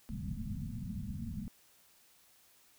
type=low-pass noise; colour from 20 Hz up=white; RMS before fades=-40 dBFS; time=0.09-1.48 s; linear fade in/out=0 ms; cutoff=240 Hz; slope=96 dB/octave; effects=white hiss -65 dBFS RMS until 2.78 s